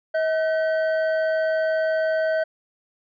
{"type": "tone pair together", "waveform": "triangle", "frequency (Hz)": [637.6, 1523], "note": ["D#5", "F#6"], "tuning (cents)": [42, 50], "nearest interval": "octave + minor third", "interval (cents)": 1508, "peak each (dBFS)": [-18, -27], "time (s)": [0.14, 2.44], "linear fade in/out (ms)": 10, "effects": ["resampled to 11025 Hz"]}